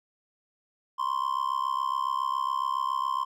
triangle tone with amplitude modulation, 1046.5 Hz, C6, in tune, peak -20 dBFS, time 0.98-3.25 s, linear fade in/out 20 ms, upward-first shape sine, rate 67.2 Hz, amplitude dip 95%, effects none

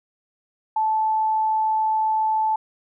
sine tone, 873 Hz, A5, 14 cents flat, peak -18 dBFS, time 0.76-2.56 s, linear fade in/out 5 ms, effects none

